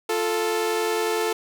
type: tone pair together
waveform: sawtooth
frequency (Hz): 349.4 / 440.2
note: F4 / A4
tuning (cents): +1 / +1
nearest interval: major third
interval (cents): 400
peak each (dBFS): -24 / -19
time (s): 0.09-1.33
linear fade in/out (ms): 5
effects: none